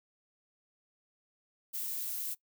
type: noise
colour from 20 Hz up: violet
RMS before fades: -37 dBFS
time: 1.73-2.35 s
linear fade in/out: 20 ms
effects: noise-tail reverb RT60 0.1 s tail -20 dB re dry